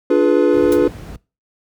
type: chord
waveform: triangle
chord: D diminished seventh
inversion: none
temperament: equal with one note detuned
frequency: 293.7 / 349.2 / 423.5 / 493.9 Hz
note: D4 / F4 / Ab4 / Cb5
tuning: 0 / 0 / +34 / 0 cents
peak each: -14 dBFS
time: 0.1-0.88 s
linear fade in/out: 5 ms
type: noise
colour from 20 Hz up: brown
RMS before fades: -29 dBFS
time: 0.53-1.16 s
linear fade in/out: 2 ms
type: noise with exponential decay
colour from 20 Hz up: white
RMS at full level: -26 dBFS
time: 0.72-0.82 s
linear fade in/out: 0 ms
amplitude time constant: 21 ms
effects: noise-tail reverb RT60 0.3 s tail -22 dB re dry + high-pass 60 Hz 12 dB/octave